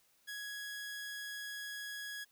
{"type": "tone", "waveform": "sawtooth", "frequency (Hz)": 1667, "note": "G#6", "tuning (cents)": 6, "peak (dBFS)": -38, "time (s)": [0.27, 2.25], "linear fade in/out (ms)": 20, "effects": ["white hiss -71 dBFS RMS until 2.31 s"]}